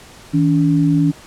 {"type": "tone pair together", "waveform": "sine", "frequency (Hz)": [160.2, 285], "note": ["E3", "C#4"], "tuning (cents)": [-49, 48], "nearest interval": "minor seventh", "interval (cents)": 997, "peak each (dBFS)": -14, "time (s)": [0.33, 1.12], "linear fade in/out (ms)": 20, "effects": ["pink hiss -41 dBFS RMS until 1.26 s", "low-pass 10000 Hz 12 dB/octave"]}